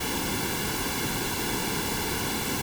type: noise with comb filter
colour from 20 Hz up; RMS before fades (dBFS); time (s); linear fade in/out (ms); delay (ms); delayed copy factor
pink; -29; 0-2.62; 10; 1.6; -0.7
effects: none

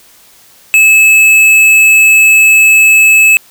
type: tone with tanh clipping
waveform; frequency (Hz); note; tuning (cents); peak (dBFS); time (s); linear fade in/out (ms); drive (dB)
triangle; 2600; E7; -24; -4; 0.74-3.37; 0; 17
effects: white hiss -42 dBFS RMS until 3.5 s

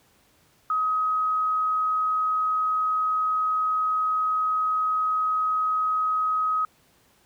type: tone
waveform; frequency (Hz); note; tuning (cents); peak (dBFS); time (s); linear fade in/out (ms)
sine; 1265; D#6; +28; -21; 0.7-6.65; 2
effects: pink hiss -61 dBFS RMS until 7.25 s + high-pass 60 Hz 12 dB/octave

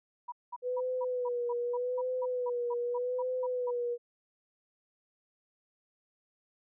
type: tone bursts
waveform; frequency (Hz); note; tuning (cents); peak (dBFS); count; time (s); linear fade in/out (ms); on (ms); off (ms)
sine; 970; B5; -31; -36; 15; 0.28-3.71; 10; 42; 200
type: tone with vibrato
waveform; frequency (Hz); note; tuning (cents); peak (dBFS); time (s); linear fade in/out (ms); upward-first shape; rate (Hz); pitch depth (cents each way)
sine; 493.9; B4; 0; -30; 0.62-3.98; 50; sine; 0.83; 51
effects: none

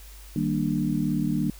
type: chord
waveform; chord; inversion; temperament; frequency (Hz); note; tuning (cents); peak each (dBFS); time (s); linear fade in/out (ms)
sine; Eb major seventh; none; equal with one note detuned; 155.56 / 196 / 233.1 / 296.4; Eb3 / G3 / Bb3 / D4; 0 / 0 / 0 / +16; -28; 0.36-1.5; 2
effects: added 50 Hz sine -43 dBFS peak until 1.59 s + white hiss -50 dBFS RMS until 1.59 s

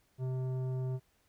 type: tone with tanh clipping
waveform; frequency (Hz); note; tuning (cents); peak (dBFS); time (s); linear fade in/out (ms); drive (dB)
sine; 129.2; C3; -21; -34; 0.18-1; 50; 12
effects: pink hiss -72 dBFS RMS until 1.28 s

